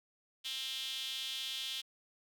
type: tone with high-pass filter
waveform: sawtooth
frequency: 264.1 Hz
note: C4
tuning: 16 cents sharp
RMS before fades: -40 dBFS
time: 0.44-1.82 s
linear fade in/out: 20 ms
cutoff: 3300 Hz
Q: 5.6
effects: none